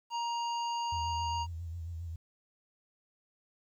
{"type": "harmonic tone", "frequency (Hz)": 940, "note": "A#5", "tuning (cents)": 14, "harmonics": [1, 3, 5, 7], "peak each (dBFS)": [-32, -42, -46, -49], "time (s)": [0.1, 1.47], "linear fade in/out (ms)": 50}
{"type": "tone with vibrato", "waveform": "sine", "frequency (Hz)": 83.9, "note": "E2", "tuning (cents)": 31, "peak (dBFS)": -37, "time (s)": [0.92, 2.16], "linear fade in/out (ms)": 5, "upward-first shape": "sine", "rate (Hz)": 7.4, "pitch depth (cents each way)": 65}
{"effects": ["11-bit"]}